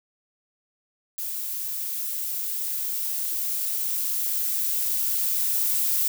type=noise with level ramp; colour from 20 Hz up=violet; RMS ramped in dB=-31 to -23 dBFS; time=1.18-6.08 s; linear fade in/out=2 ms; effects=none